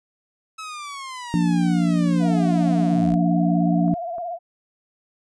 sawtooth linear sweep, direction down, 1300 to 36.71 Hz, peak -28 dBFS, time 0.58-3.16 s, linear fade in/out 10 ms
harmonic tone, 58.27 Hz, A#1, in tune, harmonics 3 / 4 / 5, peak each -18 / -25 / -22 dBFS, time 1.34-3.94 s, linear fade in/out 0 ms
sine tone with vibrato, 690 Hz, F5, 21 cents flat, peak -26 dBFS, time 2.19-4.39 s, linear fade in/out 50 ms, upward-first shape sine, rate 17 Hz, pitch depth 73 cents each way
clicks, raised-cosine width 1 ms, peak -28 dBFS, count 2, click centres 3.881 / 4.183 s
effects resampled to 22050 Hz

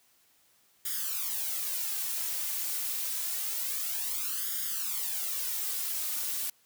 blue noise with flanger, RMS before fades -33 dBFS, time 0.85-6.5 s, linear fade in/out 5 ms, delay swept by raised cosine 0.58 to 3.48 ms, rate 0.27 Hz, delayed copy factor +0.95, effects white hiss -66 dBFS RMS until 6.65 s + high-pass 60 Hz 12 dB/octave

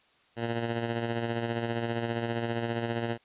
10% pulse tone with tremolo, 116.54 Hz, A#2, in tune, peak -19 dBFS, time 0.36-3.18 s, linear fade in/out 50 ms, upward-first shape sine, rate 15 Hz, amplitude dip 45%, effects white hiss -64 dBFS RMS until 3.24 s + resampled to 8000 Hz

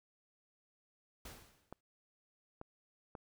pink noise with exponential decay, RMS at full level -48 dBFS, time 1.25-1.81 s, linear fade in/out 5 ms, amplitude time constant 120 ms
clicks, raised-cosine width 1 ms, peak -32 dBFS, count 3, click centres 1.726 / 2.614 / 3.152 s
effects none

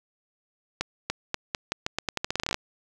accelerating click train, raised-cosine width 0.2 ms, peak -9 dBFS, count 19, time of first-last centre 0.81-2.544 s, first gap 290 ms, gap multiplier 0.84, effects none

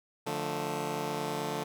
10% pulse chord, D minor, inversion none, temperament just, 146.83 / 176.2 / 220.2 Hz, D3 / F3 / A3, 0 / +16 / +2 cents, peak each -28 / -30 / -30 dBFS, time 0.26-1.64 s, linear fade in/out 10 ms, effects none

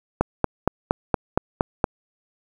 click train, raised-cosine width 1 ms, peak -3 dBFS, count 8, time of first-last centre 0.21-1.842 s, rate 4.29 Hz, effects 7-bit

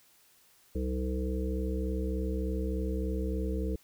harmonic tone with a mistuned harmonic, 63.4 Hz, B1, 46 cents sharp, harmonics 1 / 3 / 5 / 7 / 8, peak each -31 / -37 / -38 / -38 / -43 dBFS, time 0.75-3.76 s, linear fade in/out 5 ms, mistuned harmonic 1, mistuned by +86 cents, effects white hiss -63 dBFS RMS until 3.83 s

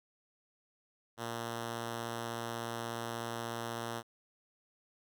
5% pulse tone, 116.54 Hz, A#2, in tune, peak -26 dBFS, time 1.17-4.03 s, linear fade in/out 50 ms, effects none

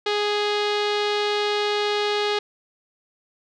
sawtooth tone with low-pass filter, 415.3 Hz, G#4, in tune, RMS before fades -23 dBFS, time 0.06-2.39 s, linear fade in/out 5 ms, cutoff 3900 Hz, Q 2.7, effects none

